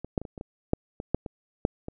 clicks, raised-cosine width 2 ms, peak -22 / -11 / -24 / -25 / -26 / -23 / -8 / -21 / -9 / -21 / -8 / -22 dBFS, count 12, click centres 0.046 / 0.178 / 0.216 / 0.252 / 0.378 / 0.411 / 0.734 / 1.001 / 1.146 / 1.262 / 1.651 / 1.884 s, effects none

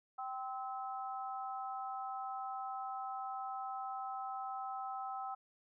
harmonic tone, 259.1 Hz, C4, 17 cents flat, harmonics 3 / 4 / 5, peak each -41 / -50 / -44 dBFS, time 0.18-5.35 s, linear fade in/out 10 ms, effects none

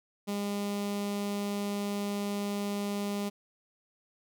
sawtooth tone with notch filter, 202.9 Hz, G#3, 40 cents flat, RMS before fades -33 dBFS, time 0.27-3.3 s, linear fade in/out 20 ms, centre 1600 Hz, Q 1.8, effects none

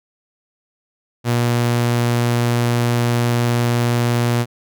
sawtooth tone, 119.6 Hz, A#2, 45 cents sharp, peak -11 dBFS, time 1.24-4.46 s, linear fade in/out 50 ms, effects none

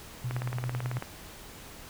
sine tone with tremolo, 123.47 Hz, B2, in tune, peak -28 dBFS, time 0.24-0.99 s, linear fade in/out 5 ms, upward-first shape triangle, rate 10 Hz, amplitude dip 60%
click train, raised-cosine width 0.5 ms, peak -20 dBFS, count 14, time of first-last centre 0.31-1.024 s, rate 18.2 Hz
effects pink hiss -47 dBFS RMS until 1.89 s

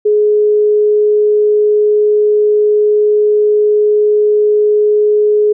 sine tone, 420.5 Hz, G#4, 22 cents sharp, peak -7 dBFS, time 0.05-5.53 s, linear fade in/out 10 ms, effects none

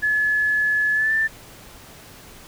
sine tone with pitch glide, 1711 to 1773.4 Hz, A6 to A6, -49 to +13 cents, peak -17 dBFS, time 0.02-1.28 s, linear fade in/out 20 ms, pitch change +62 cents, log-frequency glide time 0.93-1.14 s, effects pink hiss -44 dBFS RMS until 2.47 s

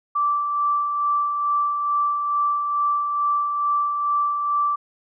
sine tone with tremolo, 1167 Hz, D6, 11 cents flat, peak -17 dBFS, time 0.15-4.76 s, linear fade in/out 10 ms, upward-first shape sine, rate 2.3 Hz, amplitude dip 40%, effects none

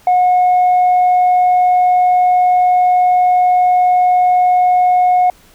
sine tone, 726 Hz, F#5, 33 cents flat, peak -6 dBFS, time 0.07-5.3 s, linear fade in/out 2 ms, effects tanh soft clip ceiling -6 dBFS + pink hiss -47 dBFS RMS until 5.54 s

